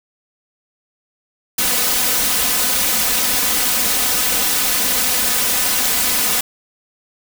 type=noise with comb filter; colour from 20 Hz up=white; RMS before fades=-17 dBFS; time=1.58-6.41 s; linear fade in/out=5 ms; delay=4 ms; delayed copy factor=+0.95; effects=none